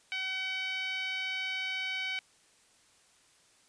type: tone with band-pass filter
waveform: 10% pulse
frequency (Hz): 758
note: F#5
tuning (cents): +42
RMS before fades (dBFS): -35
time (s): 0.12-2.19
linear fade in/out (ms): 0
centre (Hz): 2400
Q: 2.5
effects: white hiss -64 dBFS RMS until 3.68 s + resampled to 22050 Hz